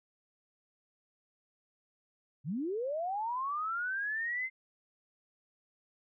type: linear sweep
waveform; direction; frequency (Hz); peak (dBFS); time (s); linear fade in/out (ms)
sine; up; 123.47 to 2093; -32; 2.44-4.5; 50
effects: none